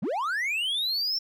triangle linear sweep, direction up, 140 to 5460 Hz, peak -24 dBFS, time 0.02-1.19 s, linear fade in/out 10 ms, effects none

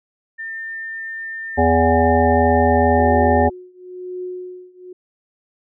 sine tone, 1802 Hz, A6, 41 cents sharp, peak -26 dBFS, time 0.38-3.48 s, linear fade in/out 20 ms
harmonic tone, 82.41 Hz, E2, in tune, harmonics 1 / 3 / 5 / 7 / 9 / 10, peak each -19 / -19 / -19 / -19 / -19 / -19 dBFS, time 1.57-3.5 s, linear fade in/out 20 ms
sine tone with tremolo, 363.8 Hz, F#4, 29 cents flat, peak -24 dBFS, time 2.98-4.93 s, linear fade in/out 5 ms, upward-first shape triangle, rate 1 Hz, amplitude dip 95%
effects none

